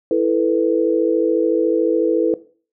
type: chord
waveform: sine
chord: E suspended fourth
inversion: none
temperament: equal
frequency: 329.6 / 440 / 493.9 Hz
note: E4 / A4 / B4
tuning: 0 / 0 / 0 cents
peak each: -18 dBFS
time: 0.11-2.34 s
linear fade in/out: 2 ms
effects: noise-tail reverb RT60 0.4 s tail -17 dB re dry